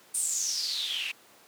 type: noise with band-pass filter sweep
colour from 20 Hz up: white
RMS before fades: -31 dBFS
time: 0.14-1.12 s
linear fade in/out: 10 ms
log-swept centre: 9200 to 2500 Hz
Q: 9
effects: pink hiss -56 dBFS RMS until 1.47 s + high-pass 300 Hz 12 dB/octave